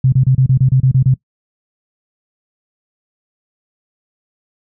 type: tone bursts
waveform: sine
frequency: 130.81 Hz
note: C3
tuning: in tune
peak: -7 dBFS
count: 10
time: 0.04-1.141 s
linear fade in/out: 5 ms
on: 84 ms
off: 29 ms
effects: noise-tail reverb RT60 0.1 s tail -21 dB re dry

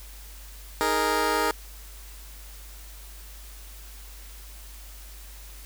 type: chord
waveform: 15% pulse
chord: D# suspended fourth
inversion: none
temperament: just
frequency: 311.1 / 414.8 / 466.7 Hz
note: D#4 / G#4 / A#4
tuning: 0 / -2 / +2 cents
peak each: -23 / -21 / -20 dBFS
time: 0.81-1.51 s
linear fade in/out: 0 ms
effects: added 50 Hz sine -42 dBFS peak until 5.65 s + white hiss -48 dBFS RMS until 5.65 s

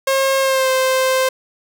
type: tone with pitch glide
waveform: sawtooth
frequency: 538 to 521.5 Hz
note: C5 to C5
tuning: +48 to -6 cents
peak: -10 dBFS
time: 0.07-1.29 s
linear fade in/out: 5 ms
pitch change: -54 cents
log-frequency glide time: 0.4-0.7 s
effects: none

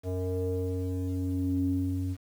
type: tone with low-pass filter sweep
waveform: square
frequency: 91.9 Hz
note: F#2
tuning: 11 cents flat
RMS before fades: -30 dBFS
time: 0.03-2.17 s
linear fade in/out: 50 ms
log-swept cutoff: 560 to 220 Hz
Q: 5.4
effects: 9-bit

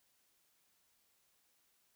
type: silence
effects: white hiss -75 dBFS RMS until 1.95 s

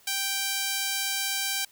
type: tone with high-pass filter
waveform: sawtooth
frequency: 784 Hz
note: G5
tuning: in tune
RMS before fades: -29 dBFS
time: 0.07-1.65 s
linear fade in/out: 5 ms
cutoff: 2600 Hz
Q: 0.55
effects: white hiss -58 dBFS RMS until 1.71 s

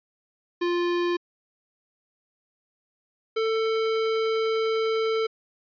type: tone pair in turn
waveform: square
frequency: 349.2 / 445 Hz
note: F4 / A4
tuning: 0 / +20 cents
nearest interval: major third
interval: 420 cents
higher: second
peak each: -23 dBFS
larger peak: neither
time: 0.61-1.17 / 3.36-5.27 s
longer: second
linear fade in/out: 10 ms
effects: resampled to 11025 Hz

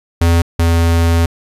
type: tone pair in turn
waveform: square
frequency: 84.4 / 83.82 Hz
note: E2 / E2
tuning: +41 / +29 cents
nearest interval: unison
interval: 12 cents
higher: first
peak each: -9 / -10 dBFS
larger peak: first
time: 0.21-0.42 / 0.59-1.26 s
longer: second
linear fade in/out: 5 ms
effects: resampled to 32000 Hz

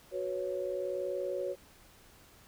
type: chord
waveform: sine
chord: F# suspended fourth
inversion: none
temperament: equal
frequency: 370 / 493.9 / 554.4 Hz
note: F#4 / B4 / C#5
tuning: 0 / 0 / 0 cents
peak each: -37 / -39 / -35 dBFS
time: 0.11-1.56 s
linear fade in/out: 50 ms
effects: pink hiss -59 dBFS RMS until 2.47 s

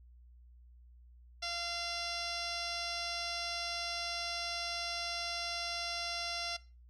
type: tone with low-pass filter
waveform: 10% pulse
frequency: 689 Hz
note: F5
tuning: 24 cents flat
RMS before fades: -38 dBFS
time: 1.42-6.57 s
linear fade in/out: 10 ms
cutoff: 5800 Hz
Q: 5.8
effects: noise-tail reverb RT60 0.3 s tail -19 dB re dry + added 60 Hz sine -55 dBFS peak until 6.89 s

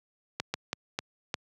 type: slowing click train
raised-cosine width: 0.2 ms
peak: -12 dBFS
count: 5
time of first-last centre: 0.4-1.342 s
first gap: 140 ms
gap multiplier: 1.36
effects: high-pass 100 Hz 12 dB/octave

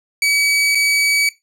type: tone with dropouts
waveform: sawtooth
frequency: 2278 Hz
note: C#7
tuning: 47 cents sharp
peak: -10 dBFS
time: 0.22-1.29 s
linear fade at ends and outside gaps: 2 ms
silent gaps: 0.749-0.753 s
effects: noise-tail reverb RT60 0.2 s tail -18 dB re dry + low-pass 11000 Hz 12 dB/octave

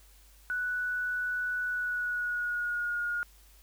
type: tone with pitch glide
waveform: sine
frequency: 1480 to 1430.4 Hz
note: F#6 to F6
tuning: 0 to +41 cents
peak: -29 dBFS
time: 0.5-3.23 s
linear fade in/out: 0 ms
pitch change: -59 cents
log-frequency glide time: 1.65-3.01 s
effects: added 50 Hz sine -56 dBFS peak until 3.62 s + white hiss -61 dBFS RMS until 3.62 s

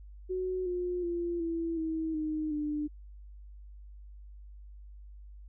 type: tone with pitch steps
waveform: sine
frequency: 370 / 357 / 344.4 / 332.3 / 320.6 / 309.3 / 298.5 Hz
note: F#4 / F4 / F4 / E4 / E4 / D#4 / D4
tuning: 0 / +38 / -24 / +14 / -48 / -10 / +28 cents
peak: -30 dBFS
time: 0.29-2.88 s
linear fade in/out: 20 ms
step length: 370 ms
effects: added 50 Hz sine -46 dBFS peak until 5.48 s

